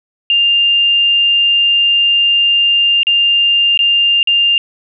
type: tone with dropouts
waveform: sine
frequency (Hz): 2800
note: F7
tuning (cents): +4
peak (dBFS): -8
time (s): 0.3-4.58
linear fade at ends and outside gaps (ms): 1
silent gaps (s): 3.032-3.069 / 3.775-3.791 / 4.23-4.273
effects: none